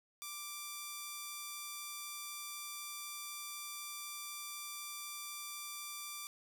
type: tone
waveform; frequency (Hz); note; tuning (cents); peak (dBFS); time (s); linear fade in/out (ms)
5% pulse; 1176; D6; +2; -31; 0.22-6.27; 0
effects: none